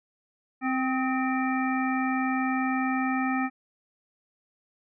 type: harmonic tone with a mistuned harmonic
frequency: 261.3 Hz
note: C4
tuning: 2 cents flat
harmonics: 1 / 3 / 5 / 7 / 9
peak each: -26 / -31 / -33 / -34 / -36 dBFS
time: 0.61-3.5 s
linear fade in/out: 50 ms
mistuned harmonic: 5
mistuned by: -45 cents
effects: none